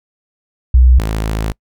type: tone pair in turn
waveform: sine / sawtooth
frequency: 62.5 / 53.97 Hz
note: B1 / A1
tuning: +21 / -33 cents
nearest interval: minor third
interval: 254 cents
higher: first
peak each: -4 / -12 dBFS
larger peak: first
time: 0.74-0.99 / 0.99-1.52 s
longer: second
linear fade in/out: 5 ms
effects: noise-tail reverb RT60 0.1 s tail -25 dB re dry